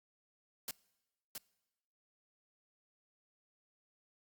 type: noise with echo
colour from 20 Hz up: white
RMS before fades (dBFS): -40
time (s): 0.68-0.71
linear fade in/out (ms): 2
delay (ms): 670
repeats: 1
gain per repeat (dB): -4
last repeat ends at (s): 1.38
effects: noise-tail reverb RT60 1.0 s tail -23 dB re dry + Opus 48 kbps